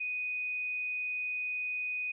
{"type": "tone", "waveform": "sine", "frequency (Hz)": 2489, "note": "D#7", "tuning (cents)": 0, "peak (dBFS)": -32, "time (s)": [0, 2.12], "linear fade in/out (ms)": 10, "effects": []}